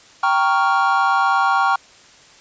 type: chord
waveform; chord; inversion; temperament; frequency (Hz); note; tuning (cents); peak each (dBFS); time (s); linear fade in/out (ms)
triangle; G half-diminished seventh; none; equal; 784 / 932.3 / 1108.7 / 1396.9; G5 / Bb5 / Db6 / F6; 0 / 0 / 0 / 0; -17 / -20 / -17 / -18; 0.23-1.76; 5
effects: white hiss -47 dBFS RMS until 2.4 s + resampled to 16000 Hz